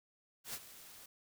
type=noise with ADSR envelope; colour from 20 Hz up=white; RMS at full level=-41 dBFS; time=0.44-1.06 s; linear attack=100 ms; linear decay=45 ms; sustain=-14 dB; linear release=4 ms; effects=none